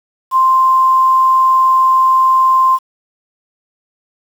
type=tone with quantisation; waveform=sine; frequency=1046.5 Hz; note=C6; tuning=in tune; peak=-7 dBFS; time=0.31-2.79 s; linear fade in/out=50 ms; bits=6; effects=none